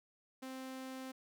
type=tone; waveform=sawtooth; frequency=261.6 Hz; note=C4; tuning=in tune; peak=-40 dBFS; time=0.42-1.12 s; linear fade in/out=10 ms; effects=none